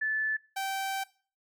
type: tone pair in turn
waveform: sine / sawtooth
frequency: 1743 / 776.4 Hz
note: A6 / G5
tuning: -17 / -17 cents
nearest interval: octave + major second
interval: 1400 cents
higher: first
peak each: -27 dBFS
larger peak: neither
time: 0.01-0.37 / 0.56-1.04 s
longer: second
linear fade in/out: 10 ms
effects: noise-tail reverb RT60 0.4 s tail -20 dB re dry